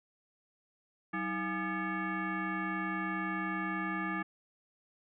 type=tone with frequency modulation; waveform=sine; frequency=698.5 Hz; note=F5; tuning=in tune; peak=-32 dBFS; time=1.13-4.23 s; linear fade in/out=10 ms; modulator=509 Hz; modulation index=2.7; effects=none